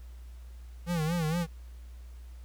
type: tone with vibrato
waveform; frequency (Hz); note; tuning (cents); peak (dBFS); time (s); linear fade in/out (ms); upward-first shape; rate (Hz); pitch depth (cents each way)
square; 164.3; E3; -5; -28; 0.86-1.47; 50; sine; 4.3; 120
effects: added 60 Hz sine -43 dBFS peak until 2.44 s + pink hiss -63 dBFS RMS until 2.44 s